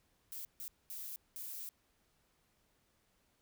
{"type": "noise bursts at uneven times", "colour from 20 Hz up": "violet", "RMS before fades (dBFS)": -45, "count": 4, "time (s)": [[0.32, 0.45], [0.6, 0.68], [0.9, 1.16], [1.36, 1.69]], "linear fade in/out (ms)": 0, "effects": ["pink hiss -75 dBFS RMS until 3.41 s"]}